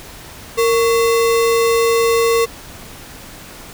sine tone with sample-and-hold, 461.4 Hz, A#4, 18 cents flat, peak -11 dBFS, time 0.57-2.46 s, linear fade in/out 20 ms, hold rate 1575 Hz, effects pink hiss -36 dBFS RMS until 3.73 s

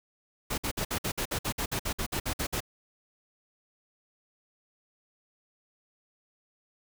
pink noise bursts, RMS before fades -31 dBFS, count 16, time 0.5-2.605 s, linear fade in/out 10 ms, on 80 ms, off 55 ms, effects none

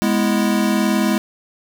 square chord, E major, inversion first, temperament equal, 207.7 / 246.9 / 329.6 Hz, G#3 / B3 / E4, 0 / 0 / 0 cents, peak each -18 / -22 / -22 dBFS, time 0.02-1.18 s, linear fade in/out 0 ms, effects none

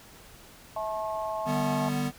harmonic tone, 216.3 Hz, A3, 29 cents flat, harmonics 3 / 4 / 5, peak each -32 / -34 / -36 dBFS, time 0.76-1.89 s, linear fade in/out 5 ms
square chord, G major, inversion second, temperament equal with one note detuned, 149.66 / 196 / 246.9 Hz, D3 / G3 / B3, +33 / 0 / 0 cents, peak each -32 / -36 / -30 dBFS, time 1.45-2.12 s, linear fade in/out 50 ms
effects pink hiss -51 dBFS RMS until 2.18 s

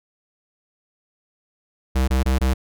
square tone bursts, 65 Hz, C2, 11 cents flat, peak -17 dBFS, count 4, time 1.95-2.539 s, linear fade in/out 10 ms, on 130 ms, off 23 ms, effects none

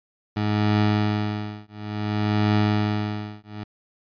20% pulse tone with tremolo, 105.2 Hz, G#2, 23 cents sharp, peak -12 dBFS, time 0.36-3.64 s, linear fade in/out 10 ms, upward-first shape triangle, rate 0.57 Hz, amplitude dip 100%, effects resampled to 11025 Hz

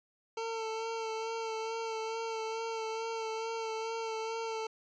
25% pulse tone with vibrato, 448.8 Hz, A4, 34 cents sharp, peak -31 dBFS, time 0.37-4.67 s, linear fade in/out 5 ms, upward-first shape sine, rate 2.3 Hz, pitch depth 25 cents each way, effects resampled to 16000 Hz

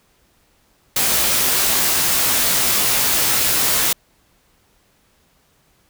white noise with comb filter, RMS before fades -17 dBFS, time 0.96-3.93 s, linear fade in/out 5 ms, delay 16 ms, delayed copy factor +0.65, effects pink hiss -59 dBFS RMS until 5.89 s

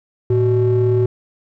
triangle ring-modulated tone, 243.5 Hz, B3, 24 cents flat, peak -6 dBFS, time 0.3-1.06 s, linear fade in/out 5 ms, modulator 131 Hz, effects tanh soft clip ceiling -7 dBFS

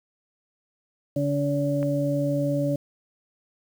harmonic tone, 142.9 Hz, D3, 47 cents flat, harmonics 1 / 2 / 4, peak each -26 / -26 / -26 dBFS, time 1.16-2.76 s, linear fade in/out 5 ms
click, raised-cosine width 0.5 ms, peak -23 dBFS, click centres 1.829 s
effects 8-bit

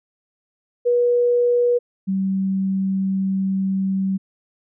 sine tone pair in turn, 484.1 / 192.12 Hz, B4 / G3, -35 / -35 cents, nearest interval octave + major third, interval 1600 cents, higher first, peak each -14 / -18 dBFS, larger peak first, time 0.85-1.79 / 2.07-4.18 s, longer second, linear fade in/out 20 ms, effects none

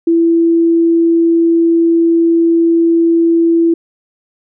sine tone, 333.7 Hz, E4, 21 cents sharp, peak -7 dBFS, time 0.07-3.74 s, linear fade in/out 5 ms, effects none

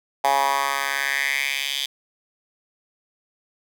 10% pulse tone with high-pass filter sweep, 138.59 Hz, C#3, in tune, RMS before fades -23 dBFS, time 0.24-1.86 s, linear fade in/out 5 ms, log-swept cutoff 800 to 3300 Hz, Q 3.7, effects none

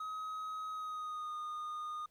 triangle tone with pitch glide, 1268 to 1226.2 Hz, D#6 to D#6, +32 to -26 cents, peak -37 dBFS, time 0-2.06 s, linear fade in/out 5 ms, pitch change -58 cents, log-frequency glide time 0.71-1.35 s, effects pink hiss -75 dBFS RMS until 2.1 s

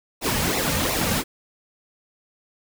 pink noise with flanger, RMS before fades -23 dBFS, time 0.21-1.24 s, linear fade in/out 50 ms, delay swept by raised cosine 0.61 to 3.01 ms, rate 2.8 Hz, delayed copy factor -0.7, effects none

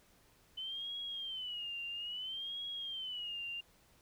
sine tone with vibrato, 3034 Hz, F#7, 43 cents sharp, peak -39 dBFS, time 0.57-3.61 s, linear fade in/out 10 ms, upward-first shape sine, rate 0.6 Hz, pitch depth 150 cents each way, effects pink hiss -67 dBFS RMS until 4.01 s

